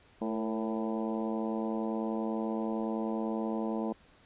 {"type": "harmonic tone with a mistuned harmonic", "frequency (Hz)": 110.5, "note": "A2", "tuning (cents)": 8, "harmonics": [2, 3, 4, 5, 6, 7, 8, 9], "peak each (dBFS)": [-33, -37, -39, -41, -43, -44, -45, -46], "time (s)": [0.21, 3.93], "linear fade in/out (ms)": 10, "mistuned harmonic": 4, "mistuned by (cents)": 49, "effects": ["pink hiss -61 dBFS RMS until 4.25 s", "resampled to 8000 Hz"]}